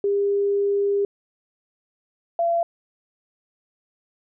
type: tone pair in turn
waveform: sine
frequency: 402.2 / 679.7 Hz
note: G4 / F5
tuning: +44 / -47 cents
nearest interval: major sixth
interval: 909 cents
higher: second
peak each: -18 / -18 dBFS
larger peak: neither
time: 0.04-1.05 / 2.39-2.63 s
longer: first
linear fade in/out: 2 ms
effects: none